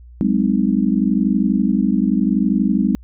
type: chord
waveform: sine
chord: Ab dominant seventh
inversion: third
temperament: just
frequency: 186.89 / 207.7 / 259.6 / 311.5 Hz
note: Gb3 / Ab3 / C4 / Eb4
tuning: +18 / 0 / -13 / +2 cents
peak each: -20 / -17 / -19 / -23 dBFS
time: 0.21-2.95 s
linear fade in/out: 0 ms
effects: added 60 Hz sine -38 dBFS peak until 3.03 s